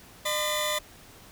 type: tone cluster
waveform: sawtooth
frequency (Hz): 605 / 1023 / 1992 / 3509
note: D#5 / C6 / B6 / A7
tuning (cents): -49 / -39 / +14 / -5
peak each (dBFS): -26 / -30 / -31 / -28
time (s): 0.25-0.79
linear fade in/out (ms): 10
effects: pink hiss -51 dBFS RMS until 1.31 s